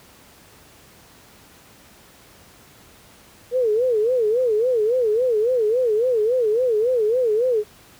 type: tone with vibrato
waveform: sine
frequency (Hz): 465.5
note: A#4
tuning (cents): -2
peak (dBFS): -16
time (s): 3.51-7.64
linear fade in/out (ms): 50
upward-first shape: sine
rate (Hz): 3.6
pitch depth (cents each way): 180
effects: pink hiss -49 dBFS RMS until 7.99 s + high-pass 60 Hz 12 dB/octave